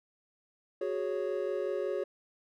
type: chord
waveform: triangle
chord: F# suspended second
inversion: none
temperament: equal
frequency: 370 / 415.3 / 554.4 Hz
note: F#4 / G#4 / C#5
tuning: 0 / 0 / 0 cents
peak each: -33 dBFS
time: 0.81-2.04 s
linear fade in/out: 5 ms
effects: none